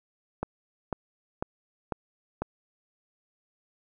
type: click train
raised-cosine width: 1 ms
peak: -15 dBFS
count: 5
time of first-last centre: 0.43-2.42 s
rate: 2.01 Hz
effects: none